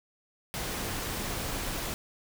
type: noise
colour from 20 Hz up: pink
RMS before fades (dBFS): -34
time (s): 0.54-1.94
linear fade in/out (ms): 0
effects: none